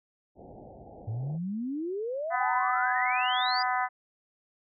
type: low-pass noise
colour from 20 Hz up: white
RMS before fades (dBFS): -48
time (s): 0.35-1.39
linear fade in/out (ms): 50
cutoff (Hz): 810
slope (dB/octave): 96
type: exponential sweep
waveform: sine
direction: up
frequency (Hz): 103.83 to 4963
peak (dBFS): -30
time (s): 1.07-3.63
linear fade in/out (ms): 10
type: harmonic tone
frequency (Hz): 250.8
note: B3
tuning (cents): +27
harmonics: 3 / 4 / 5 / 6 / 7 / 8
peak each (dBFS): -29 / -31 / -33 / -35 / -36 / -37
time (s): 2.3-3.89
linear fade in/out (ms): 50
effects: none